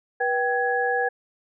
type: tone cluster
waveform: sine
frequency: 486.4 / 777 / 1671 Hz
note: B4 / G5 / G#6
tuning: -26 / -16 / +10 cents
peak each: -25 dBFS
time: 0.2-1.09 s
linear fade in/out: 10 ms
effects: none